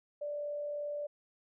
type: tone with frequency modulation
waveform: sine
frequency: 586 Hz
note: D5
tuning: 4 cents flat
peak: -35 dBFS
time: 0.21-1.07 s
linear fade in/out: 10 ms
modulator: 42.8 Hz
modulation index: 0.2
effects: none